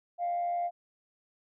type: tone with frequency modulation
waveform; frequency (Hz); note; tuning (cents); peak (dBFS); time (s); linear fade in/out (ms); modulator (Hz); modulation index
sine; 698.5; F5; 0; -27; 0.18-0.71; 50; 87.5; 0.25
effects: tanh soft clip ceiling -25 dBFS